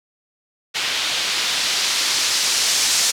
blue noise with low-pass filter sweep, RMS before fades -20 dBFS, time 0.74-3.12 s, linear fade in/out 20 ms, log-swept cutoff 3300 to 6200 Hz, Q 1.2, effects none

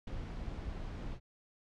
brown noise with ADSR envelope, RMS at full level -37 dBFS, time 0.07-1.2 s, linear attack 5 ms, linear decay 14 ms, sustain -4 dB, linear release 71 ms, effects low-pass 5000 Hz 12 dB/octave

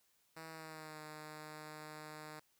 5% pulse tone with pitch glide, 160.9 to 153.46 Hz, E3 to D#3, -42 to -24 cents, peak -37 dBFS, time 0.36-2.4 s, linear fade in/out 10 ms, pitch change -82 cents, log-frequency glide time 0.5-1.01 s, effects white hiss -75 dBFS RMS until 2.59 s

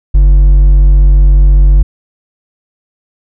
triangle tone with hard clipping, 47.31 Hz, F#1, 39 cents sharp, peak -3 dBFS, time 0.14-1.83 s, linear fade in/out 10 ms, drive 7 dB, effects none

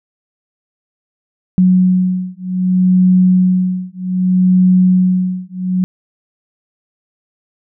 sine beating tone pair, 183.4 / 184.04 Hz, F#3 / F#3, -15 / -9 cents, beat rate 0.64 Hz, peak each -12 dBFS, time 1.58-5.84 s, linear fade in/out 0 ms, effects none

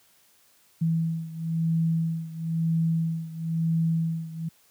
sine beating tone pair, 163.4 / 164.4 Hz, E3 / E3, -15 / -4 cents, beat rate 1 Hz, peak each -25 / -28 dBFS, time 0.81-4.49 s, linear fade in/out 10 ms, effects white hiss -61 dBFS RMS until 4.7 s + high-pass 60 Hz 12 dB/octave

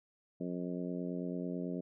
harmonic tone, 89.1 Hz, F2, 35 cents sharp, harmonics 2 / 3 / 4 / 5 / 6 / 7, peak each -39 / -40 / -44 / -46 / -49 / -48 dBFS, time 0.4-1.81 s, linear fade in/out 10 ms, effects none

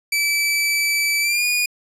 sawtooth tone with pitch glide, 2312 to 2449 Hz, D7 to D#7, -28 to -28 cents, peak -14 dBFS, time 0.12-1.66 s, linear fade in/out 5 ms, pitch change +100 cents, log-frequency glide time 1.21-1.45 s, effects resampled to 32000 Hz

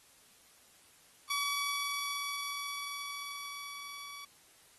15% pulse tone with level ramp, 1139 Hz, C#6, 47 cents sharp, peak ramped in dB -25 to -39 dBFS, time 1.3-4.25 s, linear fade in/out 5 ms, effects white hiss -62 dBFS RMS until 4.78 s + AAC 32 kbps

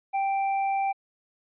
sine tone with tanh clipping, 784 Hz, G5, in tune, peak -25 dBFS, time 0.13-0.93 s, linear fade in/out 20 ms, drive 9 dB, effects resampled to 8000 Hz

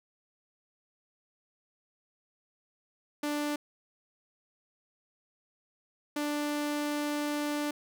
sawtooth tone pair in turn, 294.5 / 294.5 Hz, D4 / D4, +5 / +5 cents, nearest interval unison, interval 0 cents, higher neither, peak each -26 dBFS, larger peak neither, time 3.23-3.56 / 6.16-7.71 s, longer second, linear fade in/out 5 ms, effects none

